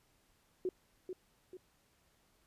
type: tone with echo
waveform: sine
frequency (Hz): 368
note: F#4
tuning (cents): -9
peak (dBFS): -32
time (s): 0.65-0.69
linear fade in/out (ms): 2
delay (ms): 440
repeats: 2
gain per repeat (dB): -7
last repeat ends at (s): 1.57
effects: pink hiss -72 dBFS RMS until 2.46 s + resampled to 32000 Hz